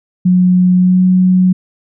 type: tone with pitch glide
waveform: sine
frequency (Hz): 181.6 to 184.03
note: F#3 to F#3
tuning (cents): -32 to -9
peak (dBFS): -6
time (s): 0.25-1.53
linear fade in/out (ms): 10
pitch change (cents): +23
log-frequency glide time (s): 0.76-1.02
effects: none